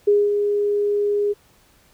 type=tone with ADSR envelope; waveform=sine; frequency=410.8 Hz; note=G#4; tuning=19 cents flat; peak=-11 dBFS; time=0.07-1.34 s; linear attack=10 ms; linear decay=220 ms; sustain=-6 dB; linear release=27 ms; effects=pink hiss -56 dBFS RMS until 1.93 s